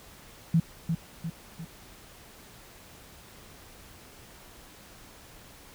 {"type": "tone with echo", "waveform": "sine", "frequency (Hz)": 164.81, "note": "E3", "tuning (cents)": 0, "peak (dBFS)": -18, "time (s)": [0.54, 0.6], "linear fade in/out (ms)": 5, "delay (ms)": 350, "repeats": 3, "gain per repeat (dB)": -6, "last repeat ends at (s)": 1.65, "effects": ["pink hiss -51 dBFS RMS until 5.74 s"]}